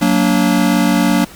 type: chord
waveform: square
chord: Gb augmented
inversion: none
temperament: just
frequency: 185 / 231.2 / 289.1 Hz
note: Gb3 / Bb3 / D4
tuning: 0 / -14 / -27 cents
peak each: -16 dBFS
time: 0.01-1.25 s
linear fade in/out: 10 ms
effects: pink hiss -38 dBFS RMS until 1.35 s